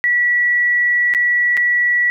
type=tone with dropouts; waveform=sine; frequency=1943 Hz; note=B6; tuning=29 cents flat; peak=-12 dBFS; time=0.04-2.1 s; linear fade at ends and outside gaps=0 ms; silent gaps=1.138-1.148 / 1.569-1.574 s; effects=9-bit